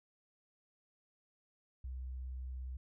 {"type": "tone with vibrato", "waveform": "sine", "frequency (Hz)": 63.9, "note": "C2", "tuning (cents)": -40, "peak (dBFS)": -40, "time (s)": [1.84, 2.77], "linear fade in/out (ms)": 5, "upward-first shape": "triangle", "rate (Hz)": 17, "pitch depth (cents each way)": 16, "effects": []}